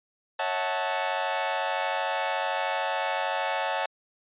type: chord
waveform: sawtooth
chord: F# minor seventh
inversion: second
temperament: equal with one note detuned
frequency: 554.4 / 647.9 / 740 / 880 Hz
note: C#5 / E5 / F#5 / A5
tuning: 0 / -30 / 0 / 0 cents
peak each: -29 / -29 / -28 / -26 dBFS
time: 0.39-3.86 s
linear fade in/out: 5 ms
effects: resampled to 8000 Hz

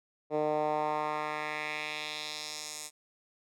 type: tone with band-pass filter sweep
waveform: 10% pulse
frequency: 151.8 Hz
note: D#3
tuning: 42 cents flat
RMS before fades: -34 dBFS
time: 0.3-2.91 s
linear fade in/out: 50 ms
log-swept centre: 490 to 8200 Hz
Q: 1.8
effects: none

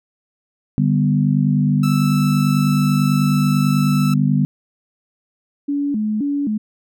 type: chord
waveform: sine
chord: G major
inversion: second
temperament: equal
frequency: 146.83 / 196 / 246.9 Hz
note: D3 / G3 / B3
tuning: 0 / 0 / 0 cents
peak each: -16 / -18 / -19 dBFS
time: 0.78-4.45 s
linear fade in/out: 0 ms
type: tone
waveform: sawtooth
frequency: 1318.5 Hz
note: E6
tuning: in tune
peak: -22 dBFS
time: 1.83-4.14 s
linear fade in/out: 5 ms
type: tone with vibrato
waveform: sine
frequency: 246.9 Hz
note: B3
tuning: in tune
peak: -17 dBFS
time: 5.68-6.58 s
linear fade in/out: 10 ms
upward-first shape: square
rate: 1.9 Hz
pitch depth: 250 cents each way
effects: none

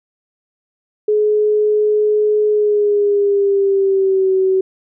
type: tone with pitch glide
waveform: sine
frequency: 422.8 to 378.9 Hz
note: G#4 to F#4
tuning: +31 to +41 cents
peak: -11 dBFS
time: 1.08-4.61 s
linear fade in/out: 5 ms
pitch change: -190 cents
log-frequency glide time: 2.49-4.32 s
effects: none

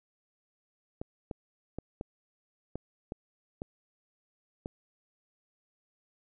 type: clicks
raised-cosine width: 2 ms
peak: -23 dBFS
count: 8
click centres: 1.015 / 1.312 / 1.786 / 2.011 / 2.756 / 3.121 / 3.619 / 4.659 s
effects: none

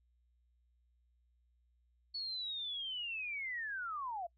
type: linear sweep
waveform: sine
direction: down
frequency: 4435 to 659.3 Hz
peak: -38 dBFS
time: 2.14-4.27 s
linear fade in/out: 10 ms
effects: noise-tail reverb RT60 0.1 s tail -26 dB re dry + added 60 Hz sine -70 dBFS peak until 4.37 s

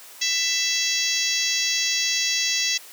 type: harmonic tone with a mistuned harmonic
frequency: 663 Hz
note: E5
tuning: 10 cents sharp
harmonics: 3 / 4 / 5 / 6 / 7 / 8 / 9 / 10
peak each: -29 / -29 / -29 / -29 / -29 / -29 / -29 / -29 dBFS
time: 0.21-2.78 s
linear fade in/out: 10 ms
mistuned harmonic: 8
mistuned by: +33 cents
effects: white hiss -44 dBFS RMS until 2.92 s + high-pass 400 Hz 12 dB/octave

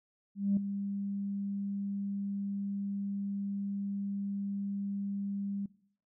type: tone with ADSR envelope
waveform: sine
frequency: 199.5 Hz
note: G3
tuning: 31 cents sharp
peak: -23 dBFS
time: 0.35-5.66 s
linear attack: 220 ms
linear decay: 3 ms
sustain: -10 dB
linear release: 4 ms
effects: noise-tail reverb RT60 0.6 s tail -20 dB re dry + tanh soft clip ceiling -20 dBFS

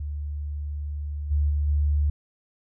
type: tone with level steps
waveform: sine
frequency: 73.42 Hz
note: D2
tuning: in tune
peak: -28 / -19 / -21 / -19 dBFS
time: 0-2.1 s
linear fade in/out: 5 ms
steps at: 1.3 / 1.49 / 1.67 s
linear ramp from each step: 20 ms
effects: none

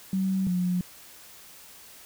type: tone pair in turn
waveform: sine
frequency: 190.4 / 179.71 Hz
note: F#3 / F3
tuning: +50 / +50 cents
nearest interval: minor second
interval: 100 cents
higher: first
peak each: -23 dBFS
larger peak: neither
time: 0.13-0.47 / 0.47-0.81 s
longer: neither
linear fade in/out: 2 ms
effects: white hiss -49 dBFS RMS until 2.05 s

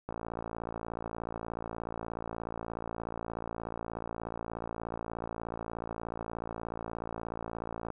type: click train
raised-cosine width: 1 ms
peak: -23 dBFS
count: 444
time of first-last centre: 0.09-7.903 s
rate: 56.7 Hz
effects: none

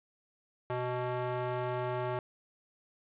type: tone with band-pass filter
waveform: square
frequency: 124.7 Hz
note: B2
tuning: 17 cents sharp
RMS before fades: -34 dBFS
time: 0.7-2.19 s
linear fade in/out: 0 ms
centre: 740 Hz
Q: 1
effects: resampled to 8000 Hz + 9-bit

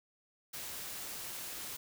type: noise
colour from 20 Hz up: white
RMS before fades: -43 dBFS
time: 0.53-1.77 s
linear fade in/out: 10 ms
effects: none

